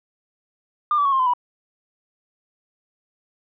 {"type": "tone with pitch steps", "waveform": "sine", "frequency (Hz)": [1200, 1152.4, 1106.8, 1062.9, 1020.8, 980.3], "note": ["D6", "D6", "C#6", "C6", "C6", "B5"], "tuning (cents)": [37, -33, -3, 27, -43, -13], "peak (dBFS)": -15, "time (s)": [0.91, 1.336], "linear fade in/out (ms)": 2, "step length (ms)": 71, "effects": ["tanh soft clip ceiling -11 dBFS"]}